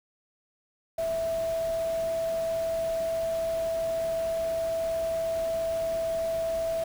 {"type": "tone in noise", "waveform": "sine", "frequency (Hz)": 658, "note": "E5", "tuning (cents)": -3, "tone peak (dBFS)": -26, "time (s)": [0.98, 6.84], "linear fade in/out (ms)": 5, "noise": "pink", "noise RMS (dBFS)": -43, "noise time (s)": [0.98, 6.84], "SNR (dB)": 14, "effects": []}